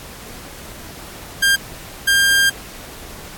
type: tone bursts at uneven times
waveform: sawtooth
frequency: 1600 Hz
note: G6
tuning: 35 cents sharp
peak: -8 dBFS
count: 2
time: 1.42-1.56 / 2.07-2.5 s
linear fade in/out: 10 ms
effects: pink hiss -36 dBFS RMS until 3.37 s + AAC 64 kbps